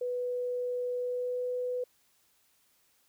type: tone with pitch glide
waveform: sine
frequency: 493.9 to 497.3 Hz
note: B4 to B4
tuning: 0 to +12 cents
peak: -30 dBFS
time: 0.01-1.84 s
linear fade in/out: 5 ms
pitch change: +12 cents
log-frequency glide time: 0.97-1.46 s
effects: white hiss -69 dBFS RMS until 3.08 s